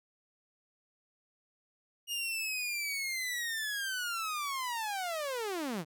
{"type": "linear sweep", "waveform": "sawtooth", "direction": "down", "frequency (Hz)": [2867, 142.6], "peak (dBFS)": -30, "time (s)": [2.07, 5.85], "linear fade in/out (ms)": 50, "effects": []}